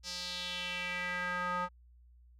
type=tone with band-pass filter sweep; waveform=square; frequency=179 Hz; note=F3; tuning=43 cents sharp; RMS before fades=-37 dBFS; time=0.03-1.69 s; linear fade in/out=50 ms; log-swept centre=5300 to 1100 Hz; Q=3.1; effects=added 60 Hz sine -57 dBFS peak until 2.39 s

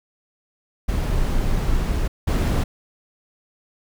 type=noise bursts at uneven times; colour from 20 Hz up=brown; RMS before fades=-20 dBFS; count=2; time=0.88-2.08 / 2.27-2.64 s; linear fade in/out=10 ms; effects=none

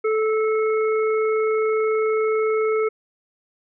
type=harmonic tone; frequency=436.4 Hz; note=A4; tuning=14 cents flat; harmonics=1 / 3 / 5; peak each=-18 / -28 / -32 dBFS; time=0.04-2.89 s; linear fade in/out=10 ms; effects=none

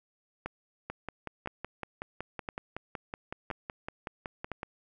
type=two click trains; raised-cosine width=0.5 ms; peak=-20 / -21 dBFS; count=5 / 21; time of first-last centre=0.46-4.517 / 0.9-4.631 s; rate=0.986 / 5.36 Hz; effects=none

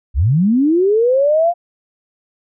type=linear sweep; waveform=sine; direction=up; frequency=51.91 to 708 Hz; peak=-10 dBFS; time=0.14-1.54 s; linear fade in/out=50 ms; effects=none

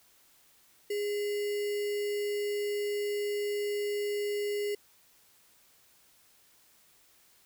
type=tone with sample-and-hold; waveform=sine; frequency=412 Hz; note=G#4; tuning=14 cents flat; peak=-29 dBFS; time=0.9-4.75 s; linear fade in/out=5 ms; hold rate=2450 Hz; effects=white hiss -63 dBFS RMS until 7.45 s

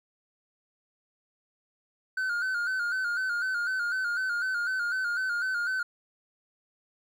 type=tone with vibrato; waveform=triangle; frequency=1469 Hz; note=F#6; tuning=13 cents flat; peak=-25 dBFS; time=2.17-5.83 s; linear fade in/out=5 ms; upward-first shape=square; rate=4 Hz; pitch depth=61 cents each way; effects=none

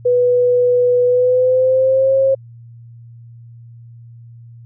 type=tone with pitch glide; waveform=sine; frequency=492.4 to 537 Hz; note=B4 to C5; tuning=-5 to +45 cents; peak=-10 dBFS; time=0.05-2.35 s; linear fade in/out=10 ms; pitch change=+150 cents; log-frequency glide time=1.05-2.14 s; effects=added 117 Hz sine -36 dBFS peak until 4.65 s

